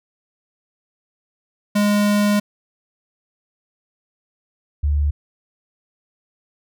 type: tone pair in turn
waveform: square / sine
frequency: 206.3 / 72.94 Hz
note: G#3 / D2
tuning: -11 / -11 cents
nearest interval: octave + tritone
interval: 1800 cents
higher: first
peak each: -15 dBFS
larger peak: neither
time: 1.75-2.4 / 4.83-5.11 s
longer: first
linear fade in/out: 10 ms
effects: none